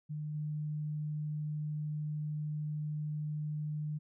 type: tone with level steps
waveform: sine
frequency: 151.1 Hz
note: D3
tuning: 50 cents sharp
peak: -36 / -34 dBFS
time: 0.09-3.99 s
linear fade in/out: 20 ms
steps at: 0.34 s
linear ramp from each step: 10 ms
effects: none